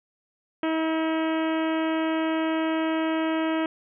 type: harmonic tone with a mistuned harmonic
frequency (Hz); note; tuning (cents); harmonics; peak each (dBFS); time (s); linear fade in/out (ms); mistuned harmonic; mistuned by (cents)
320; D#4; +49; 1 / 2 / 3 / 4 / 5 / 6 / 7 / 8 / 9 / 10; -24 / -30 / -34 / -36 / -38 / -40 / -41 / -42 / -43 / -44; 0.63-3.66; 2; 4; +17
effects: none